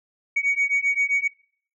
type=beating tone pair; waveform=sine; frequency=2241 / 2248.6 Hz; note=C#7 / C#7; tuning=+18 / +24 cents; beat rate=7.6 Hz; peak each=-21 dBFS; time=0.36-1.28 s; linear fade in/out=10 ms; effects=noise-tail reverb RT60 0.5 s tail -22 dB re dry + tanh soft clip ceiling -15 dBFS